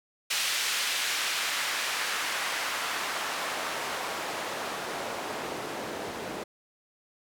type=noise with band-pass filter sweep; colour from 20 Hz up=white; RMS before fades=-32 dBFS; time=0.3-6.44 s; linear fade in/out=10 ms; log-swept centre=2900 to 350 Hz; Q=0.79; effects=none